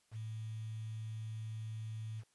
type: tone with quantisation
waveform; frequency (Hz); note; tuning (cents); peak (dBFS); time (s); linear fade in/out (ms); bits
sine; 110; A2; 0; -40; 0.11-2.24; 50; 10
effects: white hiss -74 dBFS RMS until 2.34 s + resampled to 24000 Hz